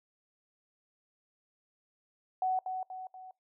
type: tone with echo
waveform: sine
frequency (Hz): 747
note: F#5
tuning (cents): +16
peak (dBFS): -27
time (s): 2.42-2.59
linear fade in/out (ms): 2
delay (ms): 240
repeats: 3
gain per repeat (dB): -6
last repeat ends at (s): 3.31
effects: noise-tail reverb RT60 0.2 s tail -24 dB re dry